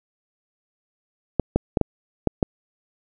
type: clicks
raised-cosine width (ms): 2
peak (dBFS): -4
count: 6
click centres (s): 1.397 / 1.56 / 1.772 / 1.813 / 2.273 / 2.428
effects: none